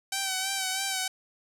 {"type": "tone with vibrato", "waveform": "5% pulse", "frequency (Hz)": 767, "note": "G5", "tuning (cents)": -38, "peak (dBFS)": -16, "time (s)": [0.12, 1.08], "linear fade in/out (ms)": 5, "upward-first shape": "sine", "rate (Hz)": 3.1, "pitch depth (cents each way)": 38, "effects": []}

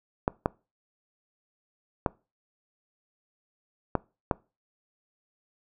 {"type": "clicks", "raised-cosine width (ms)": 1, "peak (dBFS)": -9, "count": 5, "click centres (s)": [0.279, 0.459, 2.062, 3.953, 4.312], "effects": ["noise-tail reverb RT60 0.3 s tail -23 dB re dry"]}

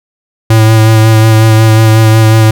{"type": "tone with vibrato", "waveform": "square", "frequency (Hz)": 110.6, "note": "A2", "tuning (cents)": 9, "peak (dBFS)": -3, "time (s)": [0.5, 2.51], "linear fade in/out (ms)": 5, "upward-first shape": "sine", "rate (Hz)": 5.5, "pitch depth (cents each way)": 19, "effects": []}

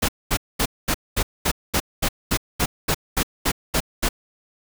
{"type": "noise bursts", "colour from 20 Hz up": "pink", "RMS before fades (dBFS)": -20, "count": 15, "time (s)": [0.02, 4.09], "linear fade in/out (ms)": 10, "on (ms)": 66, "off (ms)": 220, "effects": []}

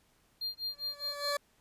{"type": "tone with tremolo", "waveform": "triangle", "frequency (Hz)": 4200, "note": "C8", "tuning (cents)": 6, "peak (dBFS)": -31, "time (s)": [0.41, 1.33], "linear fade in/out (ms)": 5, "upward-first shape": "sine", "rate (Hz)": 4.9, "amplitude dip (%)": 100}
{"type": "tone with exponential growth", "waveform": "20% pulse", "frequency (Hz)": 575, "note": "D5", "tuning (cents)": -37, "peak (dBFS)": -24, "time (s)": [0.68, 1.37], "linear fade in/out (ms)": 5, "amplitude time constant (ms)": 150}
{"effects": ["pink hiss -69 dBFS RMS until 1.6 s", "resampled to 32000 Hz"]}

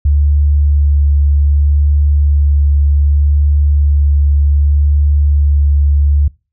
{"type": "tone with vibrato", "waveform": "sine", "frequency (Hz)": 72.3, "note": "D2", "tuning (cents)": -27, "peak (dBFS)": -7, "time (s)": [0.05, 6.28], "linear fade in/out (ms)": 5, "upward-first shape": "sine", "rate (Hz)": 0.65, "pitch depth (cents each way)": 12, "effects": ["noise-tail reverb RT60 0.3 s tail -23 dB re dry"]}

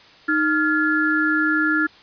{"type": "tone cluster", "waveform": "sine", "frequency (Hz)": [309.7, 1396, 1705], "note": ["D#4", "F6", "G#6"], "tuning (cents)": [-8, -1, 45], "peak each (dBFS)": [-21, -20, -22], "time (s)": [0.28, 1.87], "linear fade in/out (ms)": 10, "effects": ["white hiss -48 dBFS RMS until 2.02 s", "resampled to 11025 Hz"]}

